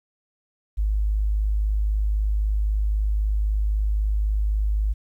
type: tone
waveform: sine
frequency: 51.91 Hz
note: G#1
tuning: in tune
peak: -19 dBFS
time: 0.77-4.94 s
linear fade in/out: 20 ms
effects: 10-bit